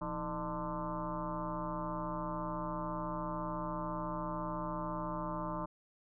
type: tone with frequency modulation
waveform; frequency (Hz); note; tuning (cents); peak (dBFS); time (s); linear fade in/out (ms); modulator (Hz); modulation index
sine; 605; D#5; -49; -35; 0.01-5.66; 10; 144; 4
effects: none